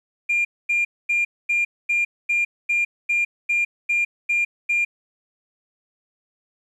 sine tone bursts, 2400 Hz, D7, 37 cents sharp, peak -16 dBFS, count 12, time 0.29-4.85 s, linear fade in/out 10 ms, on 160 ms, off 240 ms, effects tanh soft clip ceiling -14 dBFS + 9-bit

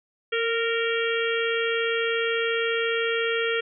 harmonic tone with a mistuned harmonic, 462.8 Hz, A#4, 13 cents flat, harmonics 1 / 3 / 4 / 5 / 6 / 7, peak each -25 / -30 / -31 / -32 / -33 / -33 dBFS, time 0.32-3.61 s, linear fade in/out 10 ms, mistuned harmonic 1, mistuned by -16 cents, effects none

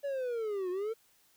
triangle linear two-way sweep, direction down then up, 574 to 354.5 to 459.4 Hz, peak -30 dBFS, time 0.03-0.94 s, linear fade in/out 20 ms, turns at 0.7 s, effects white hiss -67 dBFS RMS until 1.36 s

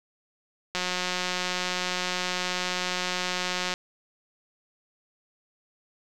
click train, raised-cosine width 0.2 ms, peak -11 dBFS, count 542, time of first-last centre 0.75-3.739 s, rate 181 Hz, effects none

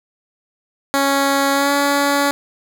10% pulse tone with pitch glide, 277 to 283.3 Hz, C#4 to C#4, -1 to +38 cents, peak -6 dBFS, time 0.94-2.31 s, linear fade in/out 0 ms, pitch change +39 cents, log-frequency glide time 1.53-1.72 s, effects none

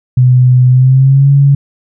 sine tone with pitch glide, 126.2 to 140.03 Hz, B2 to C#3, +38 to +18 cents, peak -3 dBFS, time 0.17-1.55 s, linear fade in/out 5 ms, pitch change +180 cents, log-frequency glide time 0.69-1.3 s, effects none

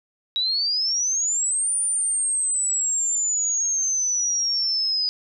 sine exponential two-way sweep, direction up then down, 3833 to 9400 to 4954 Hz, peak -20 dBFS, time 0.36-5.09 s, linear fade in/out 0 ms, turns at 1.75 s, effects none

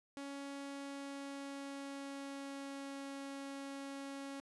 sawtooth tone with pitch glide, 279 to 276 Hz, C#4 to C#4, +11 to -7 cents, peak -40 dBFS, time 0.17-4.4 s, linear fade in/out 0 ms, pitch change -18 cents, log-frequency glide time 0.55-3.08 s, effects resampled to 24000 Hz

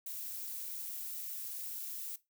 violet noise, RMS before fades -42 dBFS, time 0.06-2.16 s, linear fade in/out 5 ms, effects noise-tail reverb RT60 0.2 s tail -17 dB re dry

